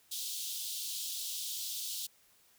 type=high-pass noise; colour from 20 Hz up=pink; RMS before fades=-39 dBFS; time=0.11-2.07 s; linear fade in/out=10 ms; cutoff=3200 Hz; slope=48 dB/octave; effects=white hiss -66 dBFS RMS until 2.58 s